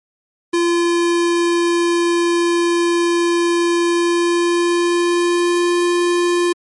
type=tone with pitch glide; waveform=square; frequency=343.4 to 349.4 Hz; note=F4 to F4; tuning=-29 to +1 cents; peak=-14 dBFS; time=0.53-6.53 s; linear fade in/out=10 ms; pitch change=+30 cents; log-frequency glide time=3.85-5.85 s; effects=MP3 48 kbps